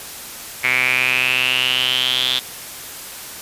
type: tone with band-pass filter sweep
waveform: sawtooth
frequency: 127.6 Hz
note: C3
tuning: 43 cents flat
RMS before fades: -18 dBFS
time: 0.63-2.4 s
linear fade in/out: 20 ms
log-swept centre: 2200 to 3500 Hz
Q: 9.2
effects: white hiss -33 dBFS RMS until 3.41 s + resampled to 32000 Hz